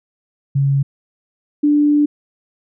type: tone pair in turn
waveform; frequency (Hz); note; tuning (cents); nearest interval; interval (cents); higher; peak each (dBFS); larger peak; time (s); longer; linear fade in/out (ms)
sine; 138.59 / 294.2; C#3 / D4; 0 / +3; octave + minor second; 1303; second; -12 / -10; second; 0.55-0.83 / 1.63-2.06; second; 10
effects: none